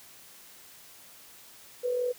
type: tone with amplitude modulation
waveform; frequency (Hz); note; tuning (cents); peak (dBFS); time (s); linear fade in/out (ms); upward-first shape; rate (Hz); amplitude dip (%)
sine; 493.8; B4; 0; -24; 1.83-2.13; 20; sine; 43.8; 45
effects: white hiss -52 dBFS RMS until 2.18 s + high-pass 60 Hz 12 dB/octave